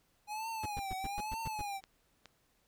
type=tone with vibrato; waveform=square; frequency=827 Hz; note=G#5; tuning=8 cents flat; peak=-38 dBFS; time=0.27-1.81 s; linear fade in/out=50 ms; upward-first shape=triangle; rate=1.1 Hz; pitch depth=170 cents each way
type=noise bursts; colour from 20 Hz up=brown; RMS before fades=-40 dBFS; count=8; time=0.63-1.616 s; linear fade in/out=2 ms; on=27 ms; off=110 ms
type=clicks; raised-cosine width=0.2 ms; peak=-33 dBFS; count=2; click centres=1.839 / 2.257 s
effects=pink hiss -73 dBFS RMS until 2.67 s